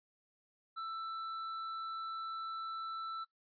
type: tone with tanh clipping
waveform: sine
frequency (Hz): 1327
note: E6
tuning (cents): +11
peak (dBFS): -40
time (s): 0.76-3.25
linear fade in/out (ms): 20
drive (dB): 7
effects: noise-tail reverb RT60 0.1 s tail -17 dB re dry + resampled to 11025 Hz